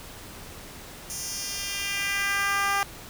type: tone with high-pass filter sweep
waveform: 10% pulse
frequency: 398.9 Hz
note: G4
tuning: 30 cents sharp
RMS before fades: -28 dBFS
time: 1.1-2.83 s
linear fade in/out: 0 ms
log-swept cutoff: 7200 to 860 Hz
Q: 1.6
effects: pink hiss -43 dBFS RMS until 3.09 s